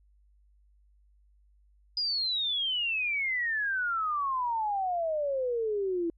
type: exponential sweep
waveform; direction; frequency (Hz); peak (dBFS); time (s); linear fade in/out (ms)
sine; down; 4978 to 329.6; -27; 1.97-6.1; 2
effects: added 50 Hz sine -60 dBFS peak until 6.17 s